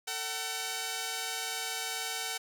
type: tone pair together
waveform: 5% pulse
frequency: 450.1 / 757 Hz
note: A4 / F#5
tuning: +39 / +39 cents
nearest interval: major sixth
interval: 900 cents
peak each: -28 / -23 dBFS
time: 0.07-2.38 s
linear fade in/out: 10 ms
effects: none